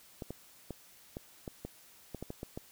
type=clicks; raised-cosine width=2 ms; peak=-26 dBFS; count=11; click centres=0.222 / 0.306 / 0.707 / 1.169 / 1.478 / 1.65 / 2.147 / 2.226 / 2.304 / 2.431 / 2.575 s; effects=white hiss -59 dBFS RMS until 2.71 s